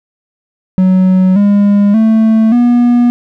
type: tone with pitch steps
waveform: triangle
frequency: 186.2 / 203.1 / 221.4 / 241.5 Hz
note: F#3 / G#3 / A3 / B3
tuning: +11 / -38 / +11 / -39 cents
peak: -3 dBFS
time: 0.78-3.1 s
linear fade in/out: 0 ms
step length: 580 ms
effects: none